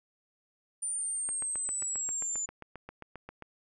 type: linear sweep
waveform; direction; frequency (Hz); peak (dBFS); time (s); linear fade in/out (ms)
sine; down; 9200 to 7040; -31; 0.82-2.46; 10
type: click train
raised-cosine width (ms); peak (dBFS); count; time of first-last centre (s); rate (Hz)
0.5; -28; 17; 1.29-3.423; 7.5
effects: none